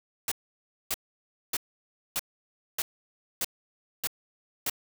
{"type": "noise bursts", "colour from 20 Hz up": "white", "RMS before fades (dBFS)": -29, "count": 8, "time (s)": [0.28, 4.698], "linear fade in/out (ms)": 2, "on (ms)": 36, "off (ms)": 590, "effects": []}